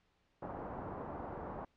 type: low-pass noise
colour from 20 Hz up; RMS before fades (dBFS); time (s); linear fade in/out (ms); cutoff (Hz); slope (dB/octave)
white; -44; 0.42-1.65; 5; 1000; 24
effects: pink hiss -75 dBFS RMS until 1.76 s + low-pass 4000 Hz 12 dB/octave